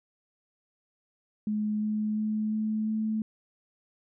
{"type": "tone with pitch steps", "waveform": "sine", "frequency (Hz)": [211.9, 213.4, 214.9, 216.4, 217.9], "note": ["G#3", "G#3", "A3", "A3", "A3"], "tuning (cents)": [35, 47, -41, -29, -17], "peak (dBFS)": -26, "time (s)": [1.47, 3.22], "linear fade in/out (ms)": 2, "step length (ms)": 350, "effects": []}